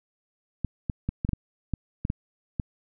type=clicks; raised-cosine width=5 ms; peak=-14 dBFS; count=10; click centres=0.647 / 0.898 / 1.09 / 1.249 / 1.291 / 1.333 / 1.737 / 2.051 / 2.101 / 2.598 s; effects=none